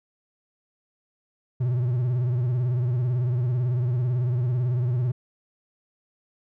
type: tone with vibrato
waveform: triangle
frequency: 123.47 Hz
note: B2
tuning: in tune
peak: -19 dBFS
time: 1.6-5.12 s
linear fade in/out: 10 ms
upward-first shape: sine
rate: 18 Hz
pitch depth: 97 cents each way
effects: none